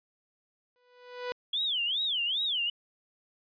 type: tone with exponential growth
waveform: sawtooth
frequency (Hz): 493.9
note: B4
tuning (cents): 0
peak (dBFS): -26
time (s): 0.76-1.32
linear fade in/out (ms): 0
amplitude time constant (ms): 120
type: tone with vibrato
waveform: sine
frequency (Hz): 3259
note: G#7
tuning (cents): -33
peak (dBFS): -27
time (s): 1.53-2.7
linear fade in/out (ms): 5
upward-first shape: sine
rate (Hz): 2.5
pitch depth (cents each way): 280
effects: resampled to 11025 Hz